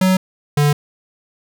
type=tone pair in turn; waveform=square; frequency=186.7 / 146.23 Hz; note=F#3 / D3; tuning=+16 / -7 cents; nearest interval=major third; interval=423 cents; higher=first; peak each=-12 dBFS; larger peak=neither; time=0.01-0.17 / 0.57-0.73 s; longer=neither; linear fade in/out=5 ms; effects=none